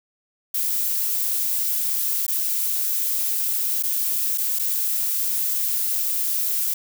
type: noise with dropouts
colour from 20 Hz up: violet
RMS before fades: -23 dBFS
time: 0.54-6.74 s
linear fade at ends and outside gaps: 5 ms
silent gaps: 2.266-2.28 / 3.827-3.834 / 4.377-4.381 / 4.589-4.594 s
effects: none